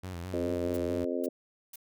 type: tone with vibrato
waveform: sawtooth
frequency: 89.1 Hz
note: F2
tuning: 35 cents sharp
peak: -33 dBFS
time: 0.03-1.05 s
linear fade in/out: 10 ms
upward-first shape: square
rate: 4.7 Hz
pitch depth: 69 cents each way
type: harmonic tone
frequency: 87.31 Hz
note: F2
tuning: in tune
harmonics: 3 / 4 / 5 / 6 / 7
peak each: -34 / -35 / -36 / -37 / -37 dBFS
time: 0.33-1.29 s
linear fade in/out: 5 ms
type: noise bursts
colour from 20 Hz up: blue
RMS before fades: -45 dBFS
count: 3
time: 0.74-1.758 s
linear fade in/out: 2 ms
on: 26 ms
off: 470 ms
effects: none